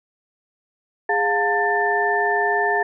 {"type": "tone cluster", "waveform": "sine", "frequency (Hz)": [412.5, 709, 896, 1778], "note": ["G#4", "F5", "A5", "A6"], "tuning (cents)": [-12, 26, 31, 18], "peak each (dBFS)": [-23, -23, -24, -21], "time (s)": [1.09, 2.83], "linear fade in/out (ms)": 5, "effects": []}